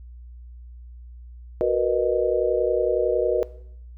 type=chord; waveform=sine; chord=B major seventh; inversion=second; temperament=just; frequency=370.4 / 463 / 493.9 / 617.4 Hz; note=F#4 / A#4 / B4 / D#5; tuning=+2 / -12 / 0 / -14 cents; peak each=-24 / -24 / -23 / -24 dBFS; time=1.61-3.43 s; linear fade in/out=0 ms; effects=noise-tail reverb RT60 0.7 s tail -19 dB re dry + added 60 Hz sine -39 dBFS peak until 3.97 s